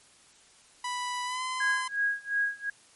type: tone with pitch glide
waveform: sawtooth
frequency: 987.8 to 1025 Hz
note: B5 to C6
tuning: 0 to -36 cents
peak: -27 dBFS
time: 0.84-1.88 s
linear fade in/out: 5 ms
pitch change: +64 cents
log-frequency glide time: 1.25-1.42 s
type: tone with tremolo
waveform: sine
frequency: 1645 Hz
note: G#6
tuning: 17 cents flat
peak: -23 dBFS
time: 1.6-2.7 s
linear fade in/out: 5 ms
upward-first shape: sine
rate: 2.8 Hz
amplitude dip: 95%
effects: white hiss -58 dBFS RMS until 2.95 s + MP3 48 kbps